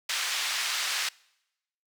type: band-pass noise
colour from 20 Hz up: white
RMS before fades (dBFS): -30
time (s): 0.09-1.09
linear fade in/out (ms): 5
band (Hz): 1300 to 4900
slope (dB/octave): 12
effects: noise-tail reverb RT60 0.9 s tail -25 dB re dry